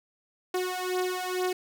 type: beating tone pair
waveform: sawtooth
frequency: 365.1 / 367.3 Hz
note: F#4 / F#4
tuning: -23 / -13 cents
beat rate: 2.2 Hz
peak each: -27 dBFS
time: 0.54-1.53 s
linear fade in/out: 5 ms
effects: none